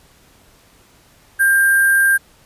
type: tone with sample-and-hold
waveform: sine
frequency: 1594 Hz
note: G6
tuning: 28 cents sharp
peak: -10 dBFS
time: 1.39-2.18 s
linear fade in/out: 20 ms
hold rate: 11025 Hz
effects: pink hiss -51 dBFS RMS until 2.45 s + resampled to 32000 Hz